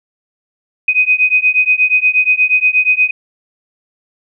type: beating tone pair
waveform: sine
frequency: 2500 / 2508.4 Hz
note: D#7 / D#7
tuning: +8 / +13 cents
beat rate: 8.4 Hz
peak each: -12 dBFS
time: 0.88-3.11 s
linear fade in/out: 5 ms
effects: none